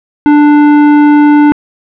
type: tone with tanh clipping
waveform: sine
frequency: 294.9 Hz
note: D4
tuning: 7 cents sharp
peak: -4 dBFS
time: 0.26-1.52 s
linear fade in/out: 0 ms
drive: 17 dB
effects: low-pass 2000 Hz 12 dB/octave